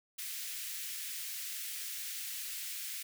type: high-pass noise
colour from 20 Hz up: white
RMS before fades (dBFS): -41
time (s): 0.18-3.03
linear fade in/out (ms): 10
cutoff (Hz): 1800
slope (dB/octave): 24
effects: none